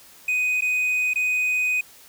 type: tone with dropouts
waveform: triangle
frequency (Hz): 2497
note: D#7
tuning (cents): +6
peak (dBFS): -18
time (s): 0.28-1.81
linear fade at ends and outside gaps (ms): 5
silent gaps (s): 0.609-0.62 / 1.136-1.157
effects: white hiss -49 dBFS RMS until 2.08 s